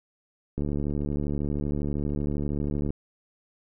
click train, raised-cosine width 3 ms, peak -17 dBFS, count 170, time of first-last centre 0.58-2.905 s, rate 72.7 Hz, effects none

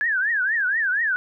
sine tone with vibrato, 1661.2 Hz, G#6, in tune, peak -19 dBFS, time 0.01-1.16 s, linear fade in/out 0 ms, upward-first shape triangle, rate 4.2 Hz, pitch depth 250 cents each way, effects none

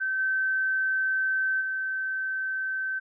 sine tone with level steps, 1542 Hz, G6, 29 cents flat, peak -25 / -23 / -27 dBFS, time 0-3 s, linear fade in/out 20 ms, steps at 0.18 / 1.6 s, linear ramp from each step 20 ms, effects none

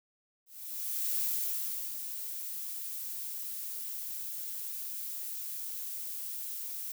violet noise with ADSR envelope, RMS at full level -31 dBFS, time 0.46-6.92 s, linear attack 720 ms, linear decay 740 ms, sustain -8 dB, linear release 4 ms, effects none

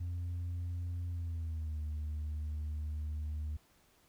sine tone with pitch glide, 87.31 to 76.01 Hz, F2 to D#2, 0 to -40 cents, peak -33 dBFS, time 0-3.57 s, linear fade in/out 10 ms, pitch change -240 cents, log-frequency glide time 1.09-1.81 s, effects tanh soft clip ceiling -34 dBFS + pink hiss -68 dBFS RMS until 4.08 s

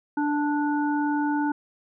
harmonic tone, 293.7 Hz, D4, in tune, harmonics 1 / 3 / 5, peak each -23 / -28 / -33 dBFS, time 0.17-1.52 s, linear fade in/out 5 ms, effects none

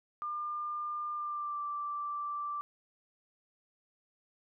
sine tone with pitch glide, 1200 to 1171.2 Hz, D6 to D6, +37 to -5 cents, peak -34 dBFS, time 0.22-2.61 s, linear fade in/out 0 ms, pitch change -42 cents, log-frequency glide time 1.14-1.61 s, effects none

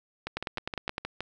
two click trains, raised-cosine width 0.3 ms, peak -15 / -17 dBFS, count 7 / 7, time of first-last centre 0.37-0.981 / 0.27-1.206 s, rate 9.82 / 6.41 Hz, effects none

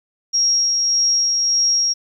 sine tone with tremolo, 5600 Hz, F8, 4 cents sharp, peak -13 dBFS, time 0.33-1.94 s, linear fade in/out 20 ms, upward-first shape sine, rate 1.7 Hz, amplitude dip 25%, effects 9-bit

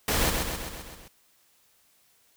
pink noise with echo, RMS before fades -25 dBFS, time 0.08-0.3 s, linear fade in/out 2 ms, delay 130 ms, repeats 6, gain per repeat -4 dB, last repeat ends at 1.08 s, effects white hiss -64 dBFS RMS until 2.36 s

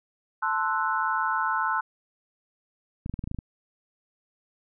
sine chord, F# half-diminished seventh, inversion first, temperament equal, 880 / 1046.5 / 1318.5 / 1480 Hz, A5 / C6 / E6 / F#6, 0 / 0 / 0 / 0 cents, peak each -29 dBFS, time 0.42-1.81 s, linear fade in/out 10 ms
clicks, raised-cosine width 5 ms, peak -20 dBFS, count 9, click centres 3.061 / 3.096 / 3.14 / 3.192 / 3.24 / 3.275 / 3.314 / 3.346 / 3.388 s
effects none

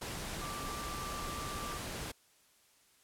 sine tone in noise, 1174.7 Hz, D6, in tune, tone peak -42 dBFS, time 0.41-1.78 s, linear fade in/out 10 ms, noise pink, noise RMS -41 dBFS, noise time 0.01-2.12 s, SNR -4 dB, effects white hiss -67 dBFS RMS until 3.03 s + low-pass 12000 Hz 12 dB/octave

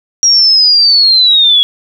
sine linear sweep, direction down, 5680 to 3322 Hz, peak -4 dBFS, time 0.23-1.63 s, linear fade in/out 0 ms, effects 7-bit

